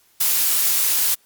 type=noise; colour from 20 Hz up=blue; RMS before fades=-18 dBFS; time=0.2-1.15 s; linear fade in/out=10 ms; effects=white hiss -58 dBFS RMS until 1.25 s + Opus 48 kbps